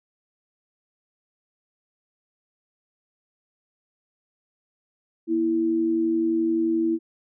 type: tone pair together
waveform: sine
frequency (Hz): 238.1 / 329.6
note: A#3 / E4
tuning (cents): +37 / 0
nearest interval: tritone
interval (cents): 563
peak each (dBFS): -29 / -20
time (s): 5.27-6.99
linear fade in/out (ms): 50
effects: none